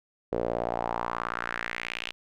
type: tone with band-pass filter sweep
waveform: sawtooth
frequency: 58.5 Hz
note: A#1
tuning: 7 cents sharp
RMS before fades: -32 dBFS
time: 0.32-2.12 s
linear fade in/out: 0 ms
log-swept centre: 470 to 3000 Hz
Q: 3.1
effects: none